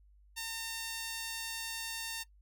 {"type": "tone with high-pass filter", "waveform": "sawtooth", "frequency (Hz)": 910, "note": "A#5", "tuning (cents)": -42, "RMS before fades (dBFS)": -40, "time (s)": [0.36, 2.24], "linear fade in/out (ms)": 20, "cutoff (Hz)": 2300, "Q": 0.55, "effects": ["noise-tail reverb RT60 0.1 s tail -19 dB re dry", "added 50 Hz sine -59 dBFS peak until 2.41 s"]}